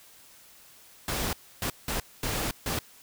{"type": "noise bursts at uneven times", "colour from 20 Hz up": "pink", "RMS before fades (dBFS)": -30, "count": 5, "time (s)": [[1.08, 1.33], [1.62, 1.7], [1.88, 2], [2.23, 2.51], [2.66, 2.79]], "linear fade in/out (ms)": 2, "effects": ["white hiss -54 dBFS RMS until 3.02 s"]}